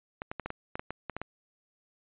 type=clicks; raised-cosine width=0.5 ms; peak=-20 dBFS; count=11; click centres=0.219 / 0.315 / 0.397 / 0.46 / 0.504 / 0.755 / 0.795 / 0.906 / 1.097 / 1.166 / 1.216 s; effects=resampled to 8000 Hz